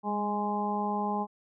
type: harmonic tone with a mistuned harmonic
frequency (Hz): 207.7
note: G#3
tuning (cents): 0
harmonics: 1 / 2 / 3 / 4 / 5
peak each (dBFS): -32 / -37 / -40 / -31 / -36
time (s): 0.03-1.27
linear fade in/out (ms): 50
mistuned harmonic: 1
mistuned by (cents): -22
effects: none